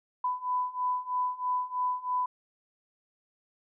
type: beating tone pair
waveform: sine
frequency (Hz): 997 / 1000.1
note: B5 / B5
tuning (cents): +16 / +21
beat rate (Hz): 3.1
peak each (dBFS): -32 / -30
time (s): 0.24-2.26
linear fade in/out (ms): 5
effects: none